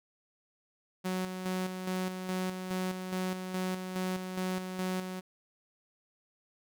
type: tone with tremolo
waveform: sawtooth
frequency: 185.1 Hz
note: F#3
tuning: 1 cent sharp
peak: -27 dBFS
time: 1.04-5.21 s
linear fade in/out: 20 ms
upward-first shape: square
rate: 2.4 Hz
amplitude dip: 50%
effects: none